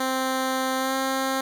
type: tone with pitch glide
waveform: 10% pulse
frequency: 261.6 to 265.9 Hz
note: C4 to C4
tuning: 0 to +28 cents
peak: -15 dBFS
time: 0-1.41 s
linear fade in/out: 5 ms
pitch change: +28 cents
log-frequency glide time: 0.77-0.95 s
effects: none